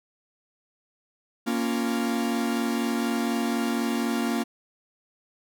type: chord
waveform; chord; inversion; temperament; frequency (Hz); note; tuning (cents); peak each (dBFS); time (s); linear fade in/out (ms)
45% pulse; Bb minor; none; equal; 233.1 / 277.2 / 349.2; Bb3 / Db4 / F4; 0 / 0 / 0; -26 / -30 / -32; 1.46-4.44; 20
effects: none